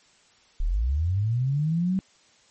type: linear sweep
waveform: sine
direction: up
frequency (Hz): 31.83 to 193.3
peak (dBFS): -21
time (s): 0.6-1.99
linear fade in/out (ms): 0
effects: white hiss -59 dBFS RMS until 2.5 s + MP3 32 kbps